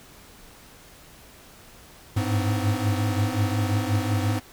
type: tone cluster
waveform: square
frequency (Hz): 97.8 / 101.7 / 107.3 / 255.5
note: G2 / G#2 / A2 / C4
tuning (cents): -4 / -36 / -43 / -41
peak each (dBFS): -34 / -25 / -28 / -31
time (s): 2.16-4.4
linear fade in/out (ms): 10
effects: pink hiss -49 dBFS RMS until 4.52 s